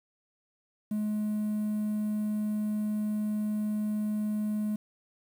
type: tone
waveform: triangle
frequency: 211.7 Hz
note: G#3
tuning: 33 cents sharp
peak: -25 dBFS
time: 0.91-4.76 s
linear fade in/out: 5 ms
effects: tanh soft clip ceiling -21 dBFS + 9-bit